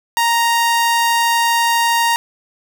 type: tone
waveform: sawtooth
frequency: 932.3 Hz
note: A#5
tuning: in tune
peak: -9 dBFS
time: 0.17-2.16 s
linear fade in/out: 0 ms
effects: none